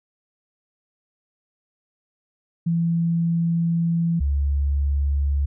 sine tone pair in turn, 167.9 / 70.59 Hz, E3 / C#2, +32 / +32 cents, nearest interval octave + minor third, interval 1500 cents, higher first, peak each -18 dBFS, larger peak neither, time 2.66-4.2 / 4.2-5.46 s, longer first, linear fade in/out 10 ms, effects none

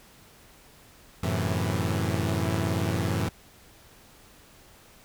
sawtooth chord, F# half-diminished seventh, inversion none, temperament equal, 92.5 / 110 / 130.81 / 164.81 Hz, F#2 / A2 / C3 / E3, 0 / 0 / 0 / 0 cents, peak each -25 / -26 / -30 / -27 dBFS, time 1.23-3.29 s, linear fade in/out 5 ms, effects pink hiss -54 dBFS RMS until 5.04 s

